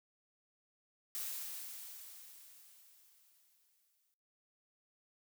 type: noise with exponential decay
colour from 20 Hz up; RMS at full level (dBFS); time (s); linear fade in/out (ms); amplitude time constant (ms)
blue; -40; 1.15-4.14; 0; 650
effects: noise-tail reverb RT60 0.8 s tail -23 dB re dry